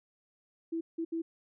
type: tone bursts at uneven times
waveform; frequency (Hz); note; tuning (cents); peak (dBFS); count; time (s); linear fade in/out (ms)
sine; 329.6; E4; 0; -31; 3; 0.72-0.81 / 0.98-1.05 / 1.12-1.22; 10
effects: none